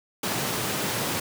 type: high-pass noise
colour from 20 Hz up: pink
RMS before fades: -28 dBFS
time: 0.23-1.2 s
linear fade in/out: 5 ms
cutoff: 110 Hz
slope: 24 dB/octave
effects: none